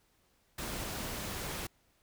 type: noise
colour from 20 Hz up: pink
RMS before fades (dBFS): -39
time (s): 0.58-1.67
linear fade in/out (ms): 5
effects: pink hiss -71 dBFS RMS until 2.02 s